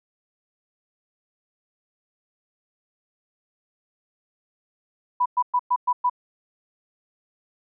sine tone bursts, 987.8 Hz, B5, in tune, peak -17 dBFS, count 6, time 5.2-6.098 s, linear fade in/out 10 ms, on 58 ms, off 110 ms, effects none

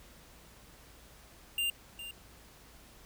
square tone with echo, 2794 Hz, F7, in tune, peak -30 dBFS, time 1.58-1.7 s, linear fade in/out 2 ms, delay 410 ms, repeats 1, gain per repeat -12 dB, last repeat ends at 2.11 s, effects added 56 Hz sine -60 dBFS peak until 3.05 s + pink hiss -57 dBFS RMS until 3.05 s

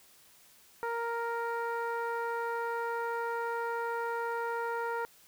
15% pulse tone with low-pass filter, 466.2 Hz, A#4, in tune, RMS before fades -34 dBFS, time 0.83-5.05 s, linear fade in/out 0 ms, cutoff 1300 Hz, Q 1.1, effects white hiss -60 dBFS RMS until 5.27 s

